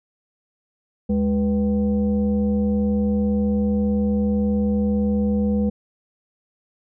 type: tone with frequency modulation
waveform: sine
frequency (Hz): 207.7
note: G#3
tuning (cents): 0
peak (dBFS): -17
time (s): 1.09-5.7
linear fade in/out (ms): 10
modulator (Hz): 283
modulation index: 0.69
effects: none

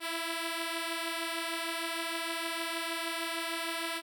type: beating tone pair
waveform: 5% pulse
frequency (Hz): 329.6 / 336.1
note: E4 / E4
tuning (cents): 0 / +34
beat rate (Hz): 6.5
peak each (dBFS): -23 / -27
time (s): 0-4.02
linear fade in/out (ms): 50
effects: none

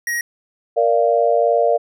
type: tone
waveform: square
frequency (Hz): 1891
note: A#6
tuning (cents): +24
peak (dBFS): -20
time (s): 0.07-0.21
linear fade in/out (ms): 2
type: chord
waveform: sine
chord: Bb major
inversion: none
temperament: equal with one note detuned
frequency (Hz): 466.2 / 587.3 / 690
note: Bb4 / D5 / F5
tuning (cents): 0 / 0 / -21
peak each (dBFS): -17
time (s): 0.76-1.78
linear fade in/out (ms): 20
effects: none

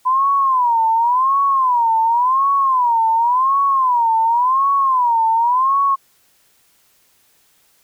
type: tone with vibrato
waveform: sine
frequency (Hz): 999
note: B5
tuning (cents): +20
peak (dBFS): -12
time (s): 0.05-5.96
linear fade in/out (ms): 20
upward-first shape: sine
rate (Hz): 0.91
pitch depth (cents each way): 190
effects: white hiss -57 dBFS RMS until 7.83 s

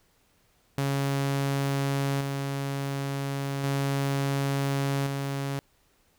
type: tone with tremolo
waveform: sawtooth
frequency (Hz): 138.59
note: C#3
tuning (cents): 0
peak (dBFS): -21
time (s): 0.78-5.59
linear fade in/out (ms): 0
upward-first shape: square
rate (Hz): 0.35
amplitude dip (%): 35
effects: pink hiss -66 dBFS RMS until 6.18 s

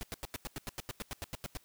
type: noise bursts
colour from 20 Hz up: pink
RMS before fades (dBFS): -39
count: 15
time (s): 0.01-1.571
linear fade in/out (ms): 0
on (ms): 21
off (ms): 89
effects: white hiss -66 dBFS RMS until 1.64 s

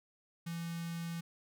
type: tone with notch filter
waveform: square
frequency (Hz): 168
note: E3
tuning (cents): +33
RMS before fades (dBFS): -40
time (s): 0.46-1.21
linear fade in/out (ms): 10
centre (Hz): 570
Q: 0.51
effects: none

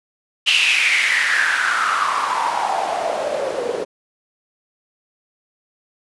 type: noise with band-pass filter sweep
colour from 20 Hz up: white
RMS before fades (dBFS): -19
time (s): 0.46-3.85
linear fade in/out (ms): 20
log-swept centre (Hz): 2900 to 430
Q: 6.7
effects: resampled to 24000 Hz

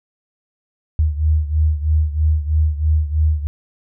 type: beating tone pair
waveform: sine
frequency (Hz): 76.4 / 79.5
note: D#2 / D#2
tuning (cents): -31 / +38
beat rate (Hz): 3.1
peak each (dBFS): -15 / -19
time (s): 0.99-3.47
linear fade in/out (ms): 0
effects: none

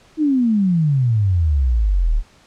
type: exponential sweep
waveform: sine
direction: down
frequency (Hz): 320 to 34.65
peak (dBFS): -13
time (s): 0.17-2.23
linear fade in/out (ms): 50
effects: pink hiss -51 dBFS RMS until 2.46 s + low-pass 7000 Hz 12 dB/octave

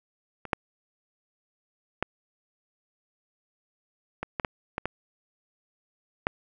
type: clicks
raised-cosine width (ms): 0.5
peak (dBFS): -23 / -8 / -10 / -16 / -13 / -11 / -14 / -13 / -8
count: 9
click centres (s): 0.453 / 0.532 / 2.026 / 4.23 / 4.398 / 4.448 / 4.781 / 4.856 / 6.269
effects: none

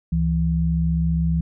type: tone pair together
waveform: sine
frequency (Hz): 69.51 / 164.81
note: C#2 / E3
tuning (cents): +5 / 0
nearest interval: octave + minor third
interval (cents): 1495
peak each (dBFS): -22 / -19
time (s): 0.12-1.41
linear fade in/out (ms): 5
effects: none

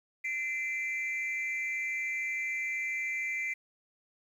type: tone pair together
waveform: sine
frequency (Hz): 2058 / 2349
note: C7 / D7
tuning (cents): -29 / 0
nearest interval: major second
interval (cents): 229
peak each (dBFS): -31 / -33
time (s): 0.24-3.54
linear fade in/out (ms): 10
effects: tanh soft clip ceiling -28 dBFS + 10-bit

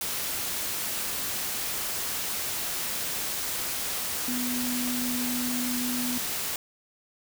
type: tone in noise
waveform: sine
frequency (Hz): 246.9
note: B3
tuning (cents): 0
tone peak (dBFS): -29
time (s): 4.28-6.18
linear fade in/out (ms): 2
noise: white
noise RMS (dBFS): -31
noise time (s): 0.01-6.56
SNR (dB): -1
effects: none

